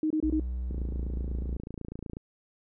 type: tone bursts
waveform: sine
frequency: 311.4 Hz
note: D#4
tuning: 2 cents sharp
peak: -24 dBFS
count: 4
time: 0.03-0.398 s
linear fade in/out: 2 ms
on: 74 ms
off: 24 ms
type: tone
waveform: triangle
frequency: 61.74 Hz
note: B1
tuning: in tune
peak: -28 dBFS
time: 0.23-1.57 s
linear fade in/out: 10 ms
type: click train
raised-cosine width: 3 ms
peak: -25 dBFS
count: 42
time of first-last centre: 0.71-2.169 s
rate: 28.1 Hz
effects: none